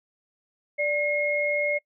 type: tone pair together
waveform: sine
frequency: 587.6 / 2154 Hz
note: D5 / C7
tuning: +1 / +50 cents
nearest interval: octave + minor seventh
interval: 2249 cents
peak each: -25 dBFS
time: 0.78-1.79 s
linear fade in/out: 20 ms
effects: noise-tail reverb RT60 0.1 s tail -25 dB re dry